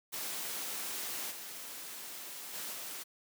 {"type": "noise with level steps", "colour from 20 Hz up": "white", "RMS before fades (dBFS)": [-39, -45, -41, -43], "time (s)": [0.12, 3.04], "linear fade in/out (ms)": 20, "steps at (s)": [1.3, 2.53, 2.72], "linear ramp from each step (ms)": 20, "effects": ["high-pass 200 Hz 12 dB/octave"]}